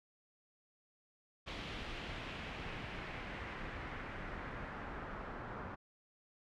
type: noise with low-pass filter sweep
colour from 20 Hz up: pink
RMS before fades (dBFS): -45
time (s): 1.46-5.76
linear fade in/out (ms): 20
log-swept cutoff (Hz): 3300 to 1300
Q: 1.7
effects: none